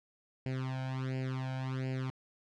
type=tone with flanger; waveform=sawtooth; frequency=130.7 Hz; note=C3; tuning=1 cent flat; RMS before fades=-36 dBFS; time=0.46-2.1 s; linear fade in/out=0 ms; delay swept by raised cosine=0.41 to 1.3 ms; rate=1.4 Hz; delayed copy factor=+0.95; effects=low-pass 4000 Hz 12 dB/octave

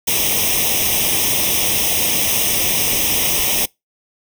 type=noise with comb filter; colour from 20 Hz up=white; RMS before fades=-17 dBFS; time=0.07-3.66 s; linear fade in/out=10 ms; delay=0.34 ms; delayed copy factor=+0.85; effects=noise-tail reverb RT60 0.2 s tail -25 dB re dry

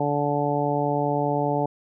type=harmonic tone; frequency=145 Hz; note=D3; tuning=22 cents flat; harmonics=1 / 2 / 3 / 4 / 5 / 6; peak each=-28 / -28 / -28 / -28 / -28 / -28 dBFS; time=0-1.66 s; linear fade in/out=5 ms; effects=none

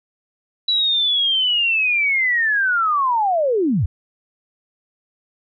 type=linear sweep; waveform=sine; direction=down; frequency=3951 to 67.7 Hz; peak=-15 dBFS; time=0.68-3.86 s; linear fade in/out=5 ms; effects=none

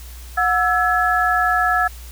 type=tone cluster; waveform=sine; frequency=728 / 1322 / 1698 Hz; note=F#5 / E6 / G#6; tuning=-28 / +5 / +38 cents; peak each=-19 dBFS; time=0.37-1.88 s; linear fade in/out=10 ms; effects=added 60 Hz sine -34 dBFS peak until 2.11 s + white hiss -43 dBFS RMS until 2.11 s

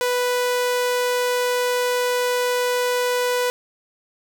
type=tone; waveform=sawtooth; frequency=493.9 Hz; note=B4; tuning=in tune; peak=-15 dBFS; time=0.01-3.5 s; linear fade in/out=0 ms; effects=none

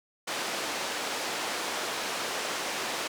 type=band-pass noise; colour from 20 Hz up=pink; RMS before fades=-33 dBFS; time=0.27-3.08 s; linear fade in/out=10 ms; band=430 to 7400 Hz; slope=12 dB/octave; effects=none

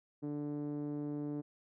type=tone with low-pass filter; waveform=5% pulse; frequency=146.83 Hz; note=D3; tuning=in tune; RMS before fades=-39 dBFS; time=0.22-1.42 s; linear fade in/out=20 ms; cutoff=310 Hz; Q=2.3; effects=none

